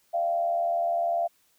sine tone with frequency modulation, 686 Hz, F5, 31 cents flat, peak -23 dBFS, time 0.13-1.28 s, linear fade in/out 20 ms, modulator 80.8 Hz, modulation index 0.55, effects white hiss -66 dBFS RMS until 1.58 s

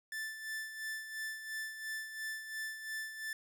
45% pulse tone with tremolo, 1760 Hz, A6, in tune, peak -37 dBFS, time 0.12-3.33 s, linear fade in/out 2 ms, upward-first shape sine, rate 2.9 Hz, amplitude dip 60%, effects none

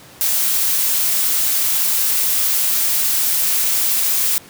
blue noise, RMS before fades -17 dBFS, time 0.21-4.38 s, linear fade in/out 0 ms, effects pink hiss -42 dBFS RMS until 4.49 s + high-pass 100 Hz 12 dB/octave

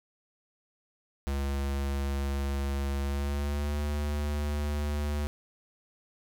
square tone with pitch glide, 69.5 to 73.55 Hz, C#2 to D2, +5 to +3 cents, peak -29 dBFS, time 1.27-5.27 s, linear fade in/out 0 ms, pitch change +98 cents, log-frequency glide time 3-3.79 s, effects none

